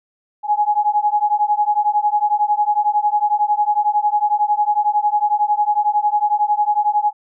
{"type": "beating tone pair", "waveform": "sine", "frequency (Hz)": [830.6, 841.6], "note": ["G#5", "G#5"], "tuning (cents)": [0, 23], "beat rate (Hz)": 11, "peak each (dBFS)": -17, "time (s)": [0.43, 7.13], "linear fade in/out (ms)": 50, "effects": []}